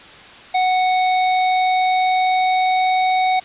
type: tone with pitch glide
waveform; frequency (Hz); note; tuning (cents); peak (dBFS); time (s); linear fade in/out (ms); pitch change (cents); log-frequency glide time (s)
square; 740 to 744.3; F#5 to F#5; 0 to +10; -15; 0.54-3.4; 10; +10; 0.85-3.08
effects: white hiss -40 dBFS RMS until 3.44 s + resampled to 8000 Hz